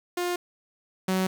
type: tone pair in turn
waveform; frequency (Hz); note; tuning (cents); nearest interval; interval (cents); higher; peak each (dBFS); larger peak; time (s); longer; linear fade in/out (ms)
sawtooth; 353.9 / 187.47; F4 / F#3; +23 / +23; major seventh; 1100; first; -22 / -19; second; 0.17-0.36 / 1.08-1.27; neither; 5
effects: 8-bit